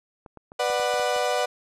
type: clicks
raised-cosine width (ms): 1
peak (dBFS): -29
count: 8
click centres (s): 0.262 / 0.373 / 0.519 / 0.701 / 0.798 / 0.94 / 0.997 / 1.163
type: chord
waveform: 35% pulse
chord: B minor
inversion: none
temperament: equal with one note detuned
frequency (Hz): 493.9 / 594.5 / 740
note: B4 / D5 / F#5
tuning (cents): 0 / +21 / 0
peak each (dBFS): -25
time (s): 0.59-1.46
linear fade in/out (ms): 10
effects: low-pass 9000 Hz 12 dB/octave

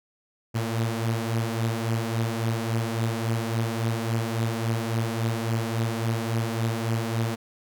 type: beating tone pair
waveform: sawtooth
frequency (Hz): 113 / 116.6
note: A2 / A#2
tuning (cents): +47 / +1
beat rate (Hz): 3.6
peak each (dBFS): -22 / -26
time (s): 0.54-7.36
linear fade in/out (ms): 20
effects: none

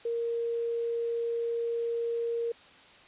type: tone with quantisation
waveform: sine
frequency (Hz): 466.2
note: A#4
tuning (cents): 0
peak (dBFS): -28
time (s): 0.05-2.52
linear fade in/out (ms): 5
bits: 9
effects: white hiss -54 dBFS RMS until 3.07 s + resampled to 8000 Hz

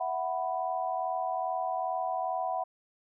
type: chord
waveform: sine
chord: E suspended second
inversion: none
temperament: just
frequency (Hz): 659.3 / 741.7 / 988.9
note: E5 / F#5 / B5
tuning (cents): 0 / +4 / +2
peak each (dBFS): -35 / -31 / -36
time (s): 0-2.64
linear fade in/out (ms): 10
effects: none

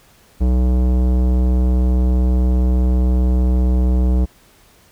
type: tone with tanh clipping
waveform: sine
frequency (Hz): 62.4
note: B1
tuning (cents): +19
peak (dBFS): -14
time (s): 0.4-4.26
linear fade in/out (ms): 20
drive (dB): 17
effects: pink hiss -51 dBFS RMS until 4.91 s

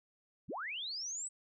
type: linear sweep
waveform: sine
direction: up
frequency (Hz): 65.41 to 8100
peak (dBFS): -38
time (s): 0.48-1.29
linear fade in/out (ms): 20
effects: none

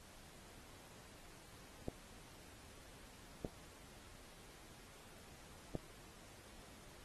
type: clicks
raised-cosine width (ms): 2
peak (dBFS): -27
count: 3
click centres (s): 1.884 / 3.448 / 5.753
effects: pink hiss -60 dBFS RMS until 7.04 s + AAC 32 kbps

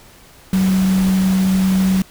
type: tone in noise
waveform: sine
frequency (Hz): 188.9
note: F#3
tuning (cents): +36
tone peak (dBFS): -12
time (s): 0.53-2.02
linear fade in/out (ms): 2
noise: pink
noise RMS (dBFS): -28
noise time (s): 0.53-2.02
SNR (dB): +13
effects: pink hiss -45 dBFS RMS until 2.1 s

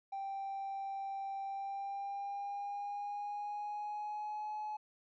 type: tone with pitch glide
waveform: triangle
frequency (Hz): 784 to 850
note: G5 to G#5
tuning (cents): 0 to +40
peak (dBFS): -35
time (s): 0.12-4.77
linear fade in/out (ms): 10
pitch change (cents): +140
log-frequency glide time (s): 1.44-4.55
effects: tanh soft clip ceiling -34 dBFS + resampled to 16000 Hz

